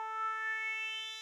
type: tone with band-pass filter sweep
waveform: 10% pulse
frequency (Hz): 440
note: A4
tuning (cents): 0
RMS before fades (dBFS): -38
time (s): 0-1.21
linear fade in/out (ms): 0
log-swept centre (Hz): 980 to 4100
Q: 6.9
effects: none